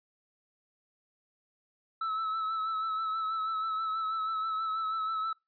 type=tone with vibrato; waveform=triangle; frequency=1306 Hz; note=E6; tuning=17 cents flat; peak=-28 dBFS; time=2.01-5.33 s; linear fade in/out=5 ms; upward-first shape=sine; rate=6.2 Hz; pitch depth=31 cents each way; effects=noise-tail reverb RT60 0.2 s tail -24 dB re dry + resampled to 11025 Hz